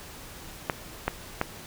clicks, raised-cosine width 0.5 ms, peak -9 dBFS, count 3, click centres 0.698 / 1.08 / 1.414 s, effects pink hiss -44 dBFS RMS until 1.66 s

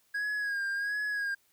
triangle tone with vibrato, 1643 Hz, G#6, 19 cents flat, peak -28 dBFS, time 0.14-1.35 s, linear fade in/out 10 ms, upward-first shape sine, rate 1.4 Hz, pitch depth 50 cents each way, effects white hiss -69 dBFS RMS until 1.52 s

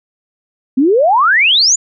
sine exponential sweep, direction up, 246.9 to 7160 Hz, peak -7 dBFS, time 0.77-1.76 s, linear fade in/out 10 ms, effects none

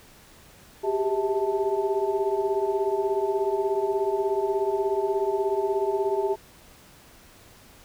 sine tone cluster, 385.1 / 401.7 / 649 / 881 Hz, G4 / G4 / E5 / A5, -31 / +42 / -27 / +2 cents, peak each -27 / -25 / -33 / -31 dBFS, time 0.83-6.36 s, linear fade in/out 20 ms, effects pink hiss -52 dBFS RMS until 7.84 s

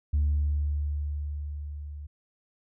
sine tone with level ramp, 73.42 Hz, D2, in tune, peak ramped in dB -19 to -37 dBFS, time 0.13-2.07 s, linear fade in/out 10 ms, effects tanh soft clip ceiling -19 dBFS

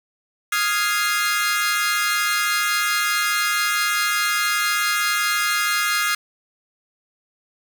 sawtooth chord, F minor seventh, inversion third, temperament equal, 1244.5 / 1396.9 / 1661.2 / 2093 Hz, Eb6 / F6 / Ab6 / C7, 0 / 0 / 0 / 0 cents, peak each -21 dBFS, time 0.52-6.15 s, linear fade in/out 5 ms, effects none

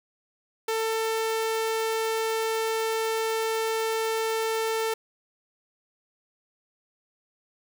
sawtooth tone, 446 Hz, A4, 23 cents sharp, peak -21 dBFS, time 0.68-4.94 s, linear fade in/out 5 ms, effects none

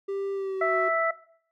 triangle tone with pitch glide, 394 to 371.9 Hz, G4 to F#4, +9 to +9 cents, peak -26 dBFS, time 0.08-0.89 s, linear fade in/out 10 ms, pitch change -100 cents, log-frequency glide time 0.33-0.77 s
harmonic tone, 659.3 Hz, E5, in tune, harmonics 1 / 2 / 3, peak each -24 / -27 / -29 dBFS, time 0.61-1.11 s, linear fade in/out 5 ms
effects noise-tail reverb RT60 0.6 s tail -19 dB re dry

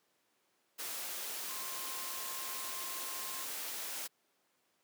sine tone in noise, 1060 Hz, C6, 22 cents sharp, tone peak -49 dBFS, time 1.48-3.46 s, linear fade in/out 20 ms, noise white, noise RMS -41 dBFS, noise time 0.78-4.08 s, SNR -11 dB, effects pink hiss -75 dBFS RMS until 4.83 s + high-pass 300 Hz 12 dB/octave

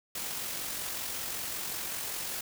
white noise with amplitude modulation, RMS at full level -35 dBFS, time 0.15-2.41 s, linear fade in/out 5 ms, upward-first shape sine, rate 45.3 Hz, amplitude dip 30%, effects none

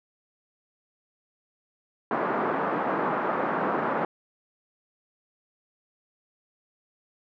white band-pass noise, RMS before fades -27 dBFS, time 2.11-4.05 s, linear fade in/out 2 ms, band 180 to 1300 Hz, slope 24 dB/octave, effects none

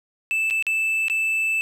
triangle tone with dropouts, 2637 Hz, E7, in tune, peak -18 dBFS, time 0.31-1.61 s, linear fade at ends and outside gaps 0 ms, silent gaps 0.501-0.508 / 0.625-0.667 / 1.083-1.099 s, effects none

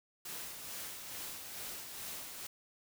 white noise with tremolo, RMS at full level -43 dBFS, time 0.25-2.47 s, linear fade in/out 5 ms, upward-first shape sine, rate 2.3 Hz, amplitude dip 40%, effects none

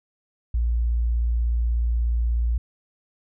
sine tone, 58.27 Hz, A#1, in tune, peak -19 dBFS, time 0.54-2.58 s, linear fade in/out 5 ms, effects none

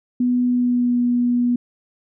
sine tone with pitch glide, 246.9 to 243.1 Hz, B3 to B3, 0 to -27 cents, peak -15 dBFS, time 0.2-1.56 s, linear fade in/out 5 ms, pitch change -27 cents, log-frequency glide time 0.47-0.99 s, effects none

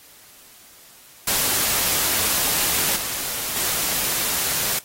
white noise with level steps, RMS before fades -21 / -27 / -23 dBFS, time 1.27-4.79 s, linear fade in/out 5 ms, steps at 2.96 / 3.56 s, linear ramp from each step 2 ms, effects white hiss -48 dBFS RMS until 4.84 s + AAC 48 kbps

